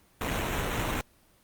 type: noise with sample-and-hold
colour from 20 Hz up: pink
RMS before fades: -30 dBFS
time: 0.21-1.01 s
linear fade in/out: 0 ms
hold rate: 4900 Hz
effects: pink hiss -62 dBFS RMS until 1.43 s + Opus 32 kbps